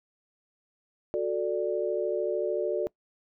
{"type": "chord", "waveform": "sine", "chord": "D major", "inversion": "first", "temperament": "just", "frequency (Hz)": [367.1, 440.5, 587.3], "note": ["F#4", "A4", "D5"], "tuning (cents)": [-14, 2, 0], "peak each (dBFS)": -30, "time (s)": [1.14, 2.87], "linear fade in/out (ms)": 0, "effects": ["noise-tail reverb RT60 0.1 s tail -23 dB re dry"]}